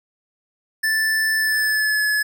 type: tone with pitch glide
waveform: square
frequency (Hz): 1760 to 1707.9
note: A6 to G#6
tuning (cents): 0 to +48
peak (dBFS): -18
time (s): 0.83-2.23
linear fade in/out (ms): 10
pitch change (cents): -52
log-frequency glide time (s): 1.37-2.05
effects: none